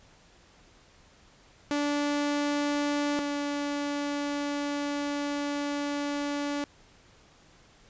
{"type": "tone pair in turn", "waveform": "sawtooth", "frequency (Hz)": [290.3, 288.1], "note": ["D4", "D4"], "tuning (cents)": [-20, -33], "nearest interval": "unison", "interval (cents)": 13, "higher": "first", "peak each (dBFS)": [-22, -25], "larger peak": "first", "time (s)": [[1.71, 3.19], [3.19, 6.64]], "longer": "second", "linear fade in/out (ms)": 0, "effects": ["pink hiss -58 dBFS RMS until 7.89 s", "resampled to 16000 Hz"]}